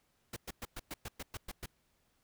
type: noise bursts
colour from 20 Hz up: pink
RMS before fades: -42 dBFS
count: 10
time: 0.33-1.66 s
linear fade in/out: 5 ms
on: 34 ms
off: 110 ms
effects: pink hiss -75 dBFS RMS until 2.23 s